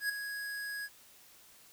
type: tone with ADSR envelope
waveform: square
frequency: 1661.2 Hz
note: G#6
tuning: in tune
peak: -29 dBFS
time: 0-0.89 s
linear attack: 94 ms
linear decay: 6 ms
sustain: -9 dB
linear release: 46 ms
effects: white hiss -59 dBFS RMS until 1.72 s